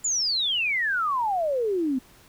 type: exponential sweep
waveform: sine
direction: down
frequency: 7240 to 248.2 Hz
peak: -22 dBFS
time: 0.04-1.99 s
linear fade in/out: 10 ms
effects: pink hiss -54 dBFS RMS until 2.28 s